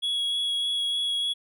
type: tone with vibrato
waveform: triangle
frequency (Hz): 3343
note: G#7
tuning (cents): +11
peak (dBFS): -23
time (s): 0.02-1.34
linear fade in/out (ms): 20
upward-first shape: sine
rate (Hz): 3.3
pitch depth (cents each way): 10
effects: none